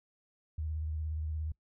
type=tone with vibrato; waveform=sine; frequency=77.78 Hz; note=D#2; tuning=in tune; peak=-33 dBFS; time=0.58-1.52 s; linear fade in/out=5 ms; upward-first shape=sine; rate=17 Hz; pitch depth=50 cents each way; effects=noise-tail reverb RT60 0.1 s tail -23 dB re dry